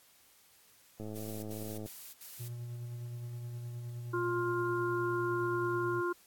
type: click train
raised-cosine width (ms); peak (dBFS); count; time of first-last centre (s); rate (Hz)
2; -30; 93; 1-1.86; 107
type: noise bursts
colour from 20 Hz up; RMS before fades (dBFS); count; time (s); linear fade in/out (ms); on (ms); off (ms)
blue; -48; 4; 1.15-2.486; 10; 280; 72
type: tone with tremolo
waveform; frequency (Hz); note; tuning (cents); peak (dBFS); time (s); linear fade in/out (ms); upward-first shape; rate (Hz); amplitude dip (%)
triangle; 120; B2; -49; -36; 2.39-6.02; 20; sine; 9.6; 25
type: harmonic tone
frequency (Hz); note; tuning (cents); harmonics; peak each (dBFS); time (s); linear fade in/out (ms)
351.4; F4; +11; 1 / 3 / 4; -32 / -37 / -38; 4.13-6.13; 10
effects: white hiss -63 dBFS RMS until 6.26 s + AAC 64 kbps